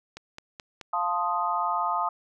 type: click train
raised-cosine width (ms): 0.2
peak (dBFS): -22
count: 4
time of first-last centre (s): 0.17-0.812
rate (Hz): 4.67
type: chord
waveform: sine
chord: F dominant seventh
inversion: none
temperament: equal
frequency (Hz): 698.5 / 880 / 1046.5 / 1244.5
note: F5 / A5 / C6 / Eb6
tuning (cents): 0 / 0 / 0 / 0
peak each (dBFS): -31 / -29 / -31 / -28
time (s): 0.93-2.09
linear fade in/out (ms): 5
effects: none